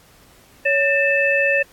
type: tone cluster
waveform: sine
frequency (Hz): 559 / 1793 / 2623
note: C#5 / A6 / E7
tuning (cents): +14 / +32 / -9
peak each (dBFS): -19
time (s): 0.65-1.63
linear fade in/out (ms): 10
effects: pink hiss -51 dBFS RMS until 1.72 s + AAC 64 kbps